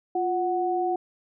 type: tone pair together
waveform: sine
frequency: 351.4 / 740 Hz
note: F4 / F#5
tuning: +11 / 0 cents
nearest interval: octave + minor second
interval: 1289 cents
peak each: -26 / -25 dBFS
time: 0.15-0.96 s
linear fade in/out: 5 ms
effects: none